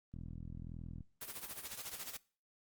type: click train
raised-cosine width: 5 ms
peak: -35 dBFS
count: 37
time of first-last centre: 0.14-1.007 s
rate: 41.5 Hz
type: noise with tremolo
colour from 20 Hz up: white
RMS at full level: -43 dBFS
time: 1.21-2.17 s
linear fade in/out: 5 ms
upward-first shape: sine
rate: 14 Hz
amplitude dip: 75%
effects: noise-tail reverb RT60 0.4 s tail -22 dB re dry + Opus 32 kbps